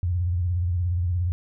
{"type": "tone with vibrato", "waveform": "sine", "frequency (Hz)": 88.1, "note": "F2", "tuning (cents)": 16, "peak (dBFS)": -21, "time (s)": [0.03, 1.32], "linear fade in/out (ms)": 0, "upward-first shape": "sine", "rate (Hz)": 17, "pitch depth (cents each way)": 97, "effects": []}